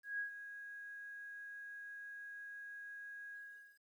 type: tone with ADSR envelope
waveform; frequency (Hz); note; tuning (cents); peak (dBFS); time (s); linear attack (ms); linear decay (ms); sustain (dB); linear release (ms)
sine; 1649; G#6; -13; -36; 0.03-3.8; 160; 110; -11; 460
effects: 12-bit